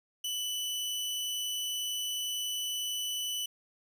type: tone with amplitude modulation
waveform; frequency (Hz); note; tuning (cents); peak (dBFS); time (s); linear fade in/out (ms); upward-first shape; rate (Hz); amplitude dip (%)
sawtooth; 2983; F#7; +13; -28; 0.24-3.46; 5; sine; 224; 25
effects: 11-bit